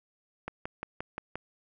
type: click train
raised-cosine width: 0.5 ms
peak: -20 dBFS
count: 6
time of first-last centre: 0.48-1.356 s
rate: 5.71 Hz
effects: none